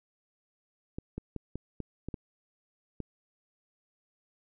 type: clicks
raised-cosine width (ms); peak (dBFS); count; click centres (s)
3; -23; 8; 0.985 / 1.18 / 1.363 / 1.556 / 1.803 / 2.086 / 2.142 / 3.003
effects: none